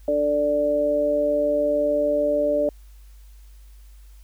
harmonic tone, 146.83 Hz, D3, in tune, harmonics 2 / 3 / 4, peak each -27 / -28 / -19 dBFS, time 0.08-2.69 s, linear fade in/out 2 ms, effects added 50 Hz sine -43 dBFS peak until 4.23 s + white hiss -60 dBFS RMS until 4.23 s

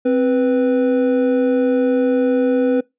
triangle tone pair together, 261.6 / 493.8 Hz, C4 / B4, 0 / 0 cents, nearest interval major seventh, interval 1100 cents, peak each -14 dBFS, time 0.05-2.81 s, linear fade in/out 10 ms, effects noise-tail reverb RT60 0.2 s tail -24 dB re dry + resampled to 8000 Hz

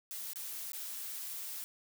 blue noise with dropouts, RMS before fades -42 dBFS, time 0.11-1.64 s, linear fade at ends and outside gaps 0 ms, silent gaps 0.333-0.358 / 0.719-0.732 s, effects none

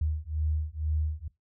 sine beating tone pair, 76.1 / 78.2 Hz, D#2 / D#2, -38 / +9 cents, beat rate 2.1 Hz, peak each -30 dBFS, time 0.01-1.28 s, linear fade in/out 5 ms, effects noise-tail reverb RT60 0.2 s tail -21 dB re dry

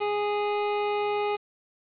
25% pulse tone, 413.8 Hz, G#4, 6 cents flat, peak -21 dBFS, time 0-1.37 s, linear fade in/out 20 ms, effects resampled to 8000 Hz + 8-bit

